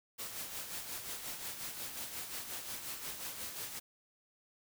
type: noise with tremolo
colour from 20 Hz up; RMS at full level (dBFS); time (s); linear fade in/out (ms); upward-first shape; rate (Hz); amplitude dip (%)
white; -41; 0.18-3.8; 20; sine; 5.6; 50
effects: none